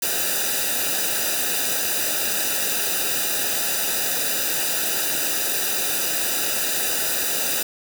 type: noise with comb filter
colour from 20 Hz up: white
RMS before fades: -23 dBFS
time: 0.02-7.63 s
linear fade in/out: 5 ms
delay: 0.92 ms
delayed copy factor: -0.95
effects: none